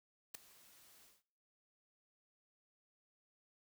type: noise with ADSR envelope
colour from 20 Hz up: white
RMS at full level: -42 dBFS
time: 0.34-1.23 s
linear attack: 10 ms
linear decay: 3 ms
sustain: -22 dB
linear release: 190 ms
effects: noise-tail reverb RT60 0.8 s tail -24 dB re dry